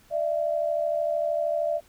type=tone pair together; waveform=sine; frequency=596.9 / 670 Hz; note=D5 / E5; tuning=+28 / +28 cents; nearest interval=major second; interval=200 cents; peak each=-26 dBFS; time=0.1-1.81 s; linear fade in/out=50 ms; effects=pink hiss -58 dBFS RMS until 1.88 s